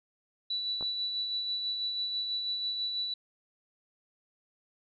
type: tone with tremolo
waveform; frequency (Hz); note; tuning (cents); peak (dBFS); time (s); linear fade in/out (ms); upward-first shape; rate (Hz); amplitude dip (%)
sine; 3951; B7; 0; -29; 0.5-3.14; 5; sine; 6.1; 35
type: clicks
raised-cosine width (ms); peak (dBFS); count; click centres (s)
1; -29; 2; 0.81 / 0.826
effects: none